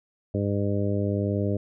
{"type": "harmonic tone", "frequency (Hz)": 101.1, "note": "G#2", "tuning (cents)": -46, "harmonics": [1, 2, 3, 4, 5, 6], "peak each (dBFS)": [-26, -29, -31, -32, -33, -34], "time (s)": [0.34, 1.57], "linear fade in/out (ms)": 5, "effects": []}